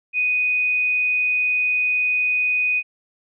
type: tone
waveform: sine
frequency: 2489 Hz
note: D#7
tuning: in tune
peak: -17 dBFS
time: 0.13-2.83 s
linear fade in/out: 50 ms
effects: none